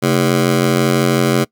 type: ring-modulated tone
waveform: 20% pulse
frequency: 178.4 Hz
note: F3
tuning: 37 cents sharp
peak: -4 dBFS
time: 0.02-1.45 s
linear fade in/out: 20 ms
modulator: 42.9 Hz
effects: noise-tail reverb RT60 0.1 s tail -24 dB re dry